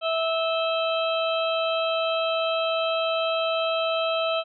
harmonic tone with a mistuned harmonic, 654 Hz, E5, 14 cents flat, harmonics 1 / 2 / 4 / 5 / 6, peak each -24 / -29 / -32 / -32 / -36 dBFS, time 0.01-4.44 s, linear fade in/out 50 ms, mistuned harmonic 5, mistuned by -64 cents, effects none

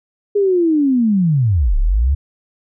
sine linear two-way sweep, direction down then up, 415.3 to 31 to 73.8 Hz, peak -11 dBFS, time 0.35-2.15 s, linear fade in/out 10 ms, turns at 1.77 s, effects none

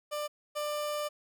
30% pulse tone pair in turn, 594 / 594 Hz, D5 / D5, +20 / +20 cents, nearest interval unison, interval 0 cents, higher neither, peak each -30 / -29 dBFS, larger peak second, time 0.11-0.28 / 0.55-1.09 s, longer second, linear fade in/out 20 ms, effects none

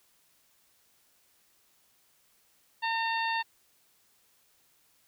harmonic tone with a mistuned harmonic, 909 Hz, A#5, 44 cents flat, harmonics 1 / 2 / 3 / 4 / 5, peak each -30 / -33 / -36 / -40 / -42 dBFS, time 2.82-3.43 s, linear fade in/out 20 ms, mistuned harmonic 5, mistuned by -20 cents, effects white hiss -67 dBFS RMS until 5.07 s

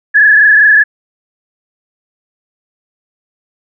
sine tone with frequency modulation, 1699 Hz, G#6, 39 cents sharp, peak -3 dBFS, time 0.14-0.84 s, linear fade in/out 20 ms, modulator 25 Hz, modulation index 2.1, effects none

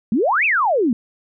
sine exponential two-way sweep, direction up then down, 195.6 to 2720 to 215.4 Hz, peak -14 dBFS, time 0.12-0.93 s, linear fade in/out 2 ms, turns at 0.45 s, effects none

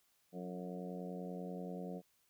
harmonic tone with a mistuned harmonic, 90.3 Hz, F#2, 42 cents flat, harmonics 2 / 3 / 4 / 5 / 6 / 7 / 8, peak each -44 / -51 / -53 / -49 / -51 / -54 / -54 dBFS, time 0.32-2.02 s, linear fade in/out 50 ms, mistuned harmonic 4, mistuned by -49 cents, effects white hiss -75 dBFS RMS until 2.29 s

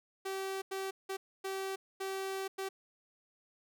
sawtooth tone bursts at uneven times, 385.6 Hz, G4, 28 cents flat, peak -32 dBFS, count 6, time 0.25-0.62 / 0.71-0.91 / 1.09-1.17 / 1.44-1.76 / 2-2.48 / 2.58-2.69 s, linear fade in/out 10 ms, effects none

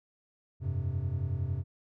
triangle chord, F suspended second, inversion none, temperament just, 87.31 / 98.22 / 130.96 Hz, F2 / G2 / C3, 0 / +4 / +2 cents, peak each -32 dBFS, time 0.6-1.64 s, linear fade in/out 50 ms, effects none

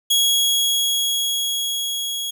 sawtooth tone with level ramp, 3322 Hz, G#7, in tune, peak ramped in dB -11 to -21 dBFS, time 0.1-2.31 s, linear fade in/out 10 ms, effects none

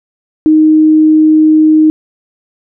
sine tone, 311.1 Hz, D#4, in tune, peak -3 dBFS, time 0.46-1.9 s, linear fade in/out 0 ms, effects none

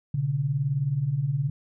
sine beating tone pair, 123.47 / 142.47 Hz, B2 / C#3, 0 / +48 cents, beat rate 19 Hz, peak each -29 / -24 dBFS, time 0.14-1.5 s, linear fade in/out 5 ms, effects none

